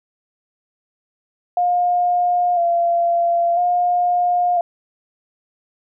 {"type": "tone with vibrato", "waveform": "sine", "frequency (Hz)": 698.5, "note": "F5", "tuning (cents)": 0, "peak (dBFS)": -14, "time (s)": [1.57, 4.61], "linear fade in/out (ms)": 2, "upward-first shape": "square", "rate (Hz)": 0.5, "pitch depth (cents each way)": 30, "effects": []}